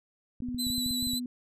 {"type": "clicks", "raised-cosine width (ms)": 5, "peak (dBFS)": -28, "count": 11, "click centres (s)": [0.404, 0.487, 0.546, 0.668, 0.702, 0.781, 0.862, 0.909, 1.027, 1.071, 1.135]}
{"type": "tone", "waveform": "sine", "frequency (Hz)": 246.9, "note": "B3", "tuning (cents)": 0, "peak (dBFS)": -32, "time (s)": [0.42, 1.26], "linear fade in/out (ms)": 2}
{"type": "tone with vibrato", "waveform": "sawtooth", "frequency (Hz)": 3987, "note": "B7", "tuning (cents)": 16, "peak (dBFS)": -27, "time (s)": [0.58, 1.2], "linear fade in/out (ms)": 20, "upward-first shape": "triangle", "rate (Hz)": 6.9, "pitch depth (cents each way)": 34}
{"effects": ["resampled to 32000 Hz"]}